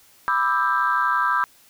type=chord; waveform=sine; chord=E minor seventh; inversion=second; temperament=just; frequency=988.9 / 1186.7 / 1318.5 / 1582.2 Hz; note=B5 / D6 / E6 / G6; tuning=+2 / +18 / 0 / +16 cents; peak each=-23 dBFS; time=0.28-1.44 s; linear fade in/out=0 ms; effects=tanh soft clip ceiling -9 dBFS + white hiss -54 dBFS RMS until 1.69 s